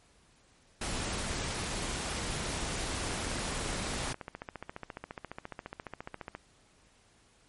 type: noise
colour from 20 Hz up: pink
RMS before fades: -35 dBFS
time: 0.81-4.13 s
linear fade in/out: 5 ms
type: click train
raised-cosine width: 0.5 ms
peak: -24 dBFS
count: 49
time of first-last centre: 3.04-6.35 s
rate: 14.5 Hz
effects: pink hiss -64 dBFS RMS until 7.48 s + MP3 48 kbps